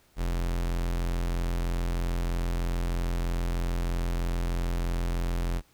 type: tone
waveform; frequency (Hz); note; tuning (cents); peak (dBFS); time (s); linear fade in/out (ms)
45% pulse; 43.14; F1; -20; -26; 0.16-5.62; 50
effects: pink hiss -63 dBFS RMS until 5.73 s